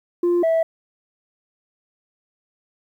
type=tone pair in turn; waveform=sine; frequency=349.2 / 653.9 Hz; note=F4 / E5; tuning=0 / -14 cents; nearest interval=major seventh; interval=1086 cents; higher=second; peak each=-13 dBFS; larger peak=neither; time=0.23-0.43 / 0.43-0.63 s; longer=neither; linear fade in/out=5 ms; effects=tanh soft clip ceiling -14 dBFS + 9-bit